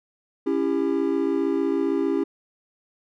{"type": "chord", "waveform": "triangle", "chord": "C# diminished", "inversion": "none", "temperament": "just", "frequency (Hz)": [277.2, 332.6, 399.1], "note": ["C#4", "E4", "G4"], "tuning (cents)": [0, 16, 31], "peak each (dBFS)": -23, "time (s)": [0.46, 2.24], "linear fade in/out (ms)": 10, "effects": []}